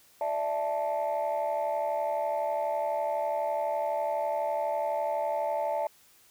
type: chord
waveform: sine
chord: D suspended second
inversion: none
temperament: equal with one note detuned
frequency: 587.3 / 659.3 / 875.4 Hz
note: D5 / E5 / A5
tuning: 0 / 0 / -9 cents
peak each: -30 dBFS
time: 0.21-5.87 s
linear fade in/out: 2 ms
effects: tanh soft clip ceiling -22 dBFS + white hiss -60 dBFS RMS until 6.3 s